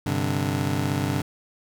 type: chord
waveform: 25% pulse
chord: G suspended fourth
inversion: none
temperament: just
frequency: 98 / 130.67 / 147 Hz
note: G2 / C3 / D3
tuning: 0 / -2 / +2 cents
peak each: -24 dBFS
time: 0.06-1.22 s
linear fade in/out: 5 ms
effects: none